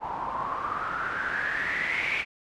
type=noise with low-pass filter sweep; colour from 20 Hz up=white; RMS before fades=-30 dBFS; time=0-2.25 s; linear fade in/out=50 ms; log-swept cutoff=890 to 2400 Hz; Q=8.7; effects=none